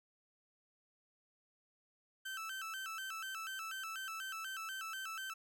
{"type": "tone with vibrato", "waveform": "30% pulse", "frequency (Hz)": 1427, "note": "F6", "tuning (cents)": 37, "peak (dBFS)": -39, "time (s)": [2.25, 5.34], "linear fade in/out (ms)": 10, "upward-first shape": "square", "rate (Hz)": 4.1, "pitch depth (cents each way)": 140, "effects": []}